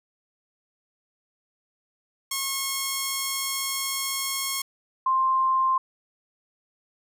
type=tone pair in turn; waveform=5% pulse / sine; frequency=1086 / 1050.8 Hz; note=C#6 / C6; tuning=-36 / +7 cents; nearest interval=minor second; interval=57 cents; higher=first; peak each=-14 / -19 dBFS; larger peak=first; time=2.31-4.62 / 5.06-5.78 s; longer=first; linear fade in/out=5 ms; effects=none